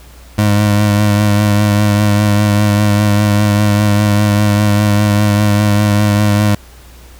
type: tone with vibrato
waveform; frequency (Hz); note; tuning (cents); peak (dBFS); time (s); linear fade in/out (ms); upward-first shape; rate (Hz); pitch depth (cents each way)
25% pulse; 103.83; G#2; 0; -5; 0.38-6.55; 5; triangle; 5; 30
effects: added 60 Hz sine -36 dBFS peak until 7.19 s + pink hiss -42 dBFS RMS until 7.19 s